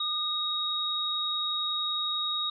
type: tone pair together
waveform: sine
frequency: 1219 / 3775 Hz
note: D#6 / A#7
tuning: -36 / +21 cents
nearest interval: octave + minor sixth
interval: 1957 cents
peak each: -35 / -28 dBFS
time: 0-2.5 s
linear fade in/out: 5 ms
effects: none

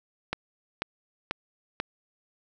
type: click train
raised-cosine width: 0.3 ms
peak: -12 dBFS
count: 4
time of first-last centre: 0.33-1.801 s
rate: 2.04 Hz
effects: none

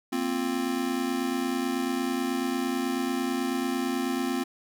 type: chord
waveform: square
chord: Bb suspended second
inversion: none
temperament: just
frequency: 233.1 / 262.2 / 349.6 Hz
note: Bb3 / C4 / F4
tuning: 0 / +4 / +2 cents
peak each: -34 / -29 / -33 dBFS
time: 0.12-4.44 s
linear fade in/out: 10 ms
effects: none

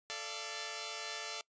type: chord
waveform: 5% pulse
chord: D minor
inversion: second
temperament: equal with one note detuned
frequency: 440 / 587.3 / 684.5 Hz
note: A4 / D5 / F5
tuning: 0 / 0 / -35 cents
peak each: -33 dBFS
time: 0.1-1.41 s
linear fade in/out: 0 ms
effects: noise-tail reverb RT60 0.1 s tail -23 dB re dry + resampled to 16000 Hz

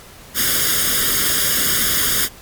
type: noise with comb filter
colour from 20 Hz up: white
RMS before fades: -17 dBFS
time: 0.34-2.29 s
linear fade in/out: 50 ms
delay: 0.59 ms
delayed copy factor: +0.85
effects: pink hiss -41 dBFS RMS until 2.41 s + MP3 96 kbps

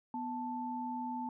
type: tone pair together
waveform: sine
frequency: 246.9 / 880 Hz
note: B3 / A5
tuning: 0 / 0 cents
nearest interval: octave + minor seventh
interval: 2200 cents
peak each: -39 / -38 dBFS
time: 0.14-1.29 s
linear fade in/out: 2 ms
effects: none

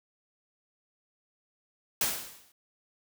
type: noise with exponential decay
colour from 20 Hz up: white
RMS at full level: -25 dBFS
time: 2.01-2.52 s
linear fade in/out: 2 ms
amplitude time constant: 110 ms
effects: none

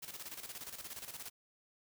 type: noise with tremolo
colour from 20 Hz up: white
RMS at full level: -45 dBFS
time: 0.02-1.3 s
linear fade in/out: 10 ms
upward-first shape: square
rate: 17 Hz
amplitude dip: 65%
effects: none

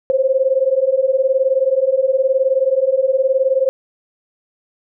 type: beating tone pair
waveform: sine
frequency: 518 / 537 Hz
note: C5 / C5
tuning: -17 / +45 cents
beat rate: 19 Hz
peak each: -16 / -15 dBFS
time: 0.1-3.69 s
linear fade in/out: 0 ms
effects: none

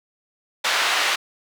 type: band-pass noise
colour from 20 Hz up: white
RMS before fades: -21 dBFS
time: 0.64-1.16 s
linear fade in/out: 10 ms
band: 740 to 3200 Hz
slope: 12 dB/octave
effects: none

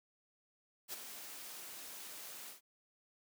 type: noise with ADSR envelope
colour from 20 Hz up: white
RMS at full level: -41 dBFS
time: 0.88-2.61 s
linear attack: 52 ms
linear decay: 16 ms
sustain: -8 dB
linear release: 130 ms
effects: high-pass 200 Hz 12 dB/octave

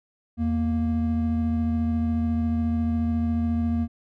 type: tone pair together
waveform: triangle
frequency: 82.41 / 233.1 Hz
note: E2 / A#3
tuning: 0 / 0 cents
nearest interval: octave + tritone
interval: 1800 cents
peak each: -24 / -21 dBFS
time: 0.37-3.88 s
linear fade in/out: 50 ms
effects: none

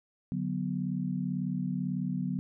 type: chord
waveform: sine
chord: B minor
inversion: first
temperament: equal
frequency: 146.83 / 185 / 246.9 Hz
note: D3 / F#3 / B3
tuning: 0 / 0 / 0 cents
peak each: -35 / -32 / -35 dBFS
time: 0.32-2.39 s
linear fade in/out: 0 ms
effects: none

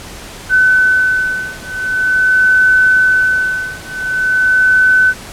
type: beating tone pair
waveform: sine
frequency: 1512 / 1512.45 Hz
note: F#6 / F#6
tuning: +37 / +38 cents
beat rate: 0.45 Hz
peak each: -12 dBFS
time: 0.49-5.14 s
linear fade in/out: 50 ms
effects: pink hiss -31 dBFS RMS until 5.32 s + low-pass 11000 Hz 12 dB/octave

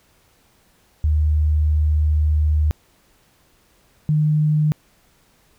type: tone pair in turn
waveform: sine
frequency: 76.2 / 152.11 Hz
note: D#2 / D#3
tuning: -36 / -39 cents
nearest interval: octave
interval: 1197 cents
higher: second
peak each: -14 dBFS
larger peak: neither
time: 1.04-2.71 / 4.09-4.72 s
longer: first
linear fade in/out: 0 ms
effects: pink hiss -58 dBFS RMS until 5.58 s

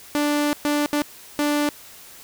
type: tone bursts at uneven times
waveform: sawtooth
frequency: 293.7 Hz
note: D4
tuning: in tune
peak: -15 dBFS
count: 4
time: 0.15-0.53 / 0.65-0.86 / 0.93-1.02 / 1.39-1.69 s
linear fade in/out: 0 ms
effects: white hiss -44 dBFS RMS until 2.23 s

